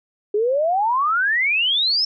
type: exponential sweep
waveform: sine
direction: up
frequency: 402.6 to 5380 Hz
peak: -16 dBFS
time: 0.34-2.05 s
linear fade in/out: 5 ms
effects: none